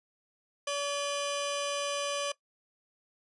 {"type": "tone cluster", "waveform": "25% pulse", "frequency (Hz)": [571, 2421, 3048], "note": ["D5", "D#7", "G7"], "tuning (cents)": [-49, -48, -49], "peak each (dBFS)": [-28, -35, -35], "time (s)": [0.67, 2.32], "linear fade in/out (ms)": 5, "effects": ["noise-tail reverb RT60 0.1 s tail -19 dB re dry", "resampled to 24000 Hz"]}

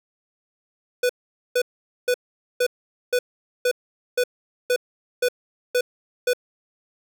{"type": "tone bursts", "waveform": "square", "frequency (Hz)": 494.8, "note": "B4", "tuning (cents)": 3, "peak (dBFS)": -18, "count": 11, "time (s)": [1.03, 6.334], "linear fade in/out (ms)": 5, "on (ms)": 64, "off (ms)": 460, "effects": []}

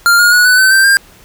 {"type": "tone with pitch steps", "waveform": "square", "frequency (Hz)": [1396.9, 1428.7, 1461.3, 1494.6, 1528.6, 1563.4, 1599.1], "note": ["F6", "F6", "F#6", "F#6", "G6", "G6", "G6"], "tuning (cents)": [0, 39, -22, 17, -44, -5, 34], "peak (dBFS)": -6, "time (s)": [0.06, 0.97], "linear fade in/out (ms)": 0, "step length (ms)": 130, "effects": ["pink hiss -42 dBFS RMS until 1.24 s"]}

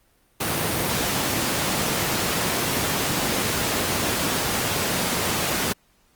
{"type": "high-pass noise", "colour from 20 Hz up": "pink", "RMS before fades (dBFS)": -24, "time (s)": [0.4, 5.73], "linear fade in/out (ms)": 10, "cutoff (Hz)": 110, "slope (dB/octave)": 12, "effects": ["pink hiss -62 dBFS RMS until 6.15 s", "Opus 32 kbps"]}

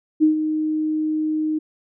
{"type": "tone with ADSR envelope", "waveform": "sine", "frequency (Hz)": 310, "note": "D#4", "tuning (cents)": -6, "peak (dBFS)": -10, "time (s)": [0.2, 1.59], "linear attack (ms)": 30, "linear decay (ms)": 120, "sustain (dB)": -9, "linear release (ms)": 12, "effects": []}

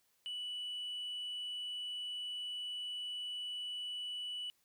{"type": "tone", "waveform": "sine", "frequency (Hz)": 2960, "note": "F#7", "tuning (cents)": 0, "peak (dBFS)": -37, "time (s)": [0.26, 4.5], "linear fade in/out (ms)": 0, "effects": ["tanh soft clip ceiling -37 dBFS", "white hiss -75 dBFS RMS until 4.64 s"]}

